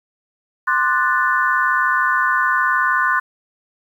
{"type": "chord", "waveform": "sine", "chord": "D dominant seventh", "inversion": "third", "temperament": "equal with one note detuned", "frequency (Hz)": [1046.5, 1185.6, 1480, 1760], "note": ["C6", "D6", "F#6", "A6"], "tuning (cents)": [0, 16, 0, 0], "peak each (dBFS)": [-19, -23, -18, -21], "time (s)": [0.67, 3.2], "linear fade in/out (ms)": 10, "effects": ["8-bit"]}